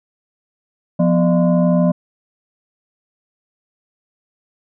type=tone with frequency modulation; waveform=sine; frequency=176.2 Hz; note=F3; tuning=16 cents sharp; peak=-11 dBFS; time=0.99-1.92 s; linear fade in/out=10 ms; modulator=425 Hz; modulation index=0.97; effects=none